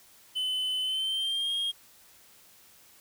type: tone with pitch glide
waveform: triangle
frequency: 3029 to 3246 Hz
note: F#7 to G#7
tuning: +40 to -40 cents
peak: -26 dBFS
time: 0.35-1.72 s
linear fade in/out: 20 ms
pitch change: +120 cents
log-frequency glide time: 0.82-1.53 s
effects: white hiss -57 dBFS RMS until 3 s